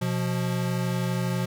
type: tone pair together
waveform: square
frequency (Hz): 124.2 / 176.6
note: B2 / F3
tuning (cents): +10 / +20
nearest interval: tritone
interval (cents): 610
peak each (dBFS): -28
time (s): 0.01-1.46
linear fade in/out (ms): 10
effects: none